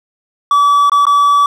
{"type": "tone with dropouts", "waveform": "triangle", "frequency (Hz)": 1148, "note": "D6", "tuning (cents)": -40, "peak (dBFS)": -5, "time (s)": [0.51, 1.46], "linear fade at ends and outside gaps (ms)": 2, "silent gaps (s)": [[0.897, 0.918], [1.054, 1.067]], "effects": []}